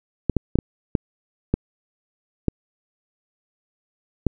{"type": "clicks", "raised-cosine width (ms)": 3, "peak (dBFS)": -5, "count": 8, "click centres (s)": [0.297, 0.367, 0.556, 0.588, 0.952, 1.54, 2.483, 4.267], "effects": []}